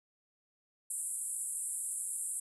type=band-pass noise; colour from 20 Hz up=pink; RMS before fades=-38 dBFS; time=0.9-2.4 s; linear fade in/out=5 ms; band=7900 to 11000 Hz; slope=96 dB/octave; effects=none